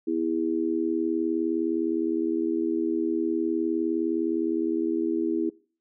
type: tone with amplitude modulation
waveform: sine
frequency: 327.7 Hz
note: E4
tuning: 10 cents flat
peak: -19 dBFS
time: 0.07-5.5 s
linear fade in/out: 10 ms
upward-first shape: sine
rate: 79.6 Hz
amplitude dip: 95%
effects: noise-tail reverb RT60 0.4 s tail -22 dB re dry